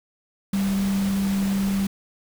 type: tone in noise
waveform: sine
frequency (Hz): 196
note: G3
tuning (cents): 0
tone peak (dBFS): -20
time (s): 0.53-1.87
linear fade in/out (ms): 5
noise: pink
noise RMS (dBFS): -34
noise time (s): 0.53-1.87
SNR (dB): +11
effects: none